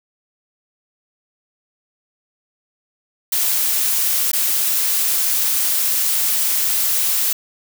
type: noise with dropouts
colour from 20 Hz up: blue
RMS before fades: -18 dBFS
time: 3.32-7.33 s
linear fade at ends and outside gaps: 5 ms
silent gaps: 4.317-4.331 s
effects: none